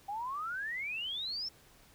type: exponential sweep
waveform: sine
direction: up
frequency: 784 to 5470 Hz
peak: -35 dBFS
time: 0.08-1.49 s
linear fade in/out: 10 ms
effects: pink hiss -61 dBFS RMS until 1.94 s